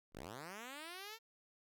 5% pulse linear sweep, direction up, 30.87 to 460.5 Hz, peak -36 dBFS, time 0.12-1.19 s, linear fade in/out 50 ms, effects none

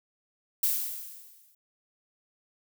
violet noise with exponential decay, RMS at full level -24 dBFS, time 0.63-1.55 s, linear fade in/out 5 ms, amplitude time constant 200 ms, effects none

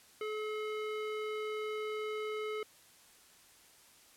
square tone with low-pass filter, 428.7 Hz, A4, 45 cents flat, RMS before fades -38 dBFS, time 0.21-2.63 s, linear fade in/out 2 ms, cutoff 2600 Hz, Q 1.6, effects white hiss -61 dBFS RMS until 4.16 s + low-pass 12000 Hz 12 dB/octave

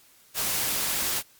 white noise, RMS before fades -27 dBFS, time 0.34-1.23 s, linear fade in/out 50 ms, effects white hiss -57 dBFS RMS until 1.39 s + MP3 96 kbps

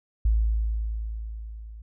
sine tone with level ramp, 54.7 Hz, A1, 9 cents flat, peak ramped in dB -17 to -39 dBFS, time 0.25-1.82 s, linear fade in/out 5 ms, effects none

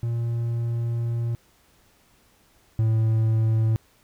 triangle tone pair in turn, 117.1 / 111.22 Hz, A#2 / A2, +8 / +19 cents, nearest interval minor second, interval 89 cents, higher first, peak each -21 / -16 dBFS, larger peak second, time 0.03-1.35 / 2.79-3.76 s, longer first, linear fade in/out 0 ms, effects pink hiss -60 dBFS RMS until 4.03 s

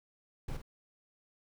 brown noise with echo, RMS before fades -38 dBFS, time 0.48-0.57 s, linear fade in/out 5 ms, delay 48 ms, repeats 1, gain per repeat -7 dB, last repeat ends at 0.618 s, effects none

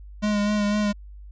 square tone with vibrato, 207.7 Hz, G#3, in tune, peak -21 dBFS, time 0.22-0.93 s, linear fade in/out 20 ms, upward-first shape sine, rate 4 Hz, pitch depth 26 cents each way, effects added 50 Hz sine -39 dBFS peak until 1.31 s + resampled to 16000 Hz

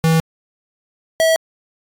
square tone pair in turn, 162.1 / 648.4 Hz, E3 / E5, -29 / -29 cents, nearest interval 2 octaves, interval 2400 cents, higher second, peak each -12 dBFS, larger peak neither, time 0.04-0.2 / 1.2-1.36 s, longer neither, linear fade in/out 0 ms, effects AAC 64 kbps

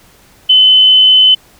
sine tone, 3035 Hz, F#7, 43 cents sharp, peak -3 dBFS, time 0.49-1.35 s, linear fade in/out 10 ms, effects pink hiss -45 dBFS RMS until 1.59 s

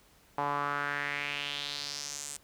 sawtooth tone with band-pass filter sweep, 143.9 Hz, D3, 35 cents flat, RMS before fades -35 dBFS, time 0.38-2.37 s, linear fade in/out 2 ms, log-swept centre 890 to 8300 Hz, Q 3.4, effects pink hiss -62 dBFS RMS until 2.43 s

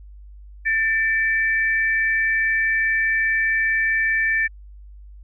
sine tone pair together, 1782.4 / 2305 Hz, A6 / D7, +22 / -33 cents, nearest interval major third, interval 445 cents, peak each -18 / -24 dBFS, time 0.65-4.48 s, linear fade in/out 20 ms, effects added 50 Hz sine -39 dBFS peak until 5.23 s

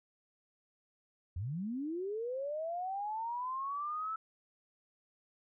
sine linear sweep, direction up, 77.78 to 1323 Hz, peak -35 dBFS, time 1.36-4.16 s, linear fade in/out 5 ms, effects none

